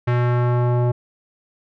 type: tone with low-pass filter sweep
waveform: square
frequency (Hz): 122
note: B2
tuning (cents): -21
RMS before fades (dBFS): -18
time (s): 0.07-0.92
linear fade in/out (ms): 10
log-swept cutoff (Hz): 2000 to 730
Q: 1.3
effects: none